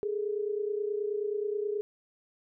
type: tone pair together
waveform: sine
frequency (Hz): 410.7 / 440.1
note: G#4 / A4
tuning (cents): -19 / 0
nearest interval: minor second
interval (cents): 119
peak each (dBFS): -30 / -35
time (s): 0.03-1.81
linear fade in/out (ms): 0
effects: none